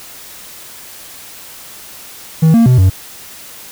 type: tone with pitch steps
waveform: triangle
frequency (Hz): 160.3 / 230.5 / 126.4 / 93.8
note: E3 / A#3 / B2 / F#2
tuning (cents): -48 / -19 / +41 / +24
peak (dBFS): -3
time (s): 2.42-2.9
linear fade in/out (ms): 10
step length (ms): 120
effects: white hiss -34 dBFS RMS until 3.71 s